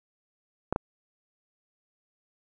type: clicks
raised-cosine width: 1 ms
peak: -12 dBFS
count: 2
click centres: 0.726 / 0.761 s
effects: none